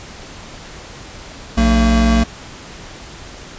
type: tone pair together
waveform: square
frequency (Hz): 60.12 / 227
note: B1 / A#3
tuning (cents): -46 / -46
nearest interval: octave + major seventh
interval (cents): 2300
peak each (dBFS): -14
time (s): 1.57-2.24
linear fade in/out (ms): 10
effects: pink hiss -35 dBFS RMS until 3.58 s + resampled to 16000 Hz